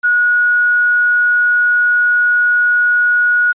sine tone with quantisation, 1455 Hz, F#6, 29 cents flat, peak -9 dBFS, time 0.03-3.53 s, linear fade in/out 20 ms, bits 6, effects resampled to 8000 Hz

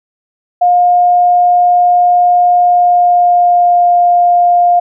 sine tone with pitch glide, 711 to 704.1 Hz, F5 to F5, +31 to +14 cents, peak -5 dBFS, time 0.61-4.8 s, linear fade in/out 10 ms, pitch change -17 cents, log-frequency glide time 2.57-3.88 s, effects none

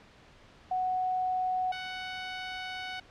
sine / 10% pulse tone pair in turn, 740 / 743.3 Hz, F#5 / F#5, 0 / +8 cents, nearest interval unison, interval 8 cents, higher second, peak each -27 dBFS, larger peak neither, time 0.71-1.72 / 1.72-3 s, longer second, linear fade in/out 5 ms, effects pink hiss -56 dBFS RMS until 3.1 s + low-pass 4000 Hz 12 dB/octave

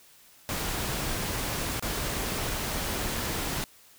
pink noise with dropouts, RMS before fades -31 dBFS, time 0.49-3.64 s, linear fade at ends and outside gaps 0 ms, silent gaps 1.796-1.825 s, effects white hiss -56 dBFS RMS until 3.98 s

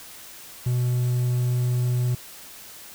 triangle tone with quantisation, 123.47 Hz, B2, in tune, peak -18 dBFS, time 0.66-2.15 s, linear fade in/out 5 ms, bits 8, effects white hiss -43 dBFS RMS until 2.94 s

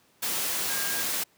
sine tone in noise, 1617 Hz, G#6, 47 cents flat, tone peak -35 dBFS, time 0.69-1.03 s, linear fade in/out 10 ms, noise white, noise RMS -29 dBFS, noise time 0.22-1.24 s, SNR -9 dB, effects pink hiss -63 dBFS RMS until 1.37 s + high-pass 150 Hz 12 dB/octave

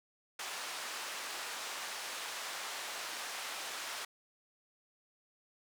pink band-pass noise, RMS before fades -42 dBFS, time 0.39-4.05 s, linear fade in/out 5 ms, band 840 to 8900 Hz, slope 12 dB/octave, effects none

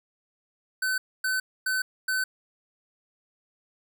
square tone bursts, 1520 Hz, F#6, 46 cents sharp, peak -25 dBFS, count 4, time 0.82-2.24 s, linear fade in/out 5 ms, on 160 ms, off 260 ms, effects none

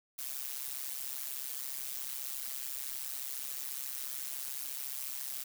blue noise with amplitude modulation, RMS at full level -36 dBFS, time 0.18-5.44 s, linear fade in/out 10 ms, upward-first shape sine, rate 134 Hz, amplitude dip 90%, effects none

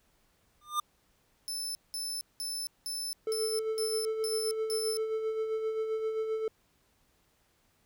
square tone with exponential growth, 1200 Hz, D6, 37 cents sharp, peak -25 dBFS, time 0.61-0.8 s, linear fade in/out 5 ms, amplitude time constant 40 ms
25% pulse tone bursts, 5274 Hz, E8, in tune, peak -29 dBFS, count 8, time 1.48-4.97 s, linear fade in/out 0 ms, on 270 ms, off 190 ms
triangle tone with tremolo, 440 Hz, A4, in tune, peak -26 dBFS, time 3.27-6.48 s, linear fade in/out 2 ms, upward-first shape sine, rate 7.6 Hz, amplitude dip 45%
effects pink hiss -70 dBFS RMS until 7.85 s

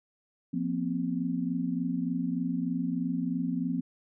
sine chord, F suspended fourth, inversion none, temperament equal with one note detuned, 174.61 / 238.3 / 261.6 Hz, F3 / Bb3 / C4, 0 / +38 / 0 cents, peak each -32 / -33 / -31 dBFS, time 0.53-3.81 s, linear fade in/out 10 ms, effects none

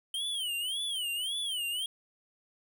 square tone with vibrato, 3100 Hz, G7, 20 cents flat, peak -32 dBFS, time 0.14-1.86 s, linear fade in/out 2 ms, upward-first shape sine, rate 1.8 Hz, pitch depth 190 cents each way, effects none

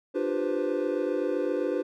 triangle tone cluster, 297.9 / 351.6 / 391.5 / 490.3 / 518 Hz, D4 / F4 / G4 / B4 / C5, +25 / +12 / -2 / -13 / -17 cents, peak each -30 dBFS, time 0.14-1.83 s, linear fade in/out 20 ms, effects none

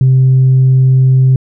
sine tone, 130.81 Hz, C3, in tune, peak -3 dBFS, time 0.01-1.36 s, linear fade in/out 2 ms, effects tanh soft clip ceiling -2 dBFS

